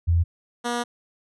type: tone pair in turn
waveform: sine / 10% pulse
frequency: 84.8 / 239.9 Hz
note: E2 / A#3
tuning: +50 / +50 cents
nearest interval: octave + tritone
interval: 1800 cents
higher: second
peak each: -16 dBFS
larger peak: neither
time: 0.07-0.24 / 0.64-0.84 s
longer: second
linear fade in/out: 20 ms
effects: resampled to 24000 Hz